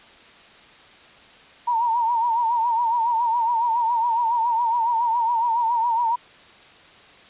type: tone with vibrato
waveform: sine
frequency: 932 Hz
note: A#5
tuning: 1 cent flat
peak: -18 dBFS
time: 1.67-6.16 s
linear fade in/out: 10 ms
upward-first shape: triangle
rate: 7.2 Hz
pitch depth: 93 cents each way
effects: white hiss -48 dBFS RMS until 7.29 s + resampled to 8000 Hz